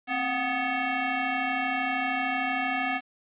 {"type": "tone with frequency modulation", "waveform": "sine", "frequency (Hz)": 726, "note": "F#5", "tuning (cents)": -33, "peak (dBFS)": -25, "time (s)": [0.07, 3.01], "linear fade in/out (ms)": 50, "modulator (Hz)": 495, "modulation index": 4, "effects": ["resampled to 8000 Hz", "9-bit"]}